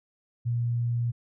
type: tone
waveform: sine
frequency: 118.9 Hz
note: A#2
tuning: 35 cents sharp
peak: -24 dBFS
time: 0.45-1.12 s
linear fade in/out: 20 ms
effects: none